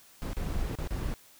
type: noise with dropouts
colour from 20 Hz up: brown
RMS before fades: -32 dBFS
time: 0.22-1.14 s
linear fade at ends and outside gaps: 0 ms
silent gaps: 0.332-0.368 / 0.533-0.537 / 0.753-0.787 / 0.874-0.907 s
effects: white hiss -57 dBFS RMS until 1.39 s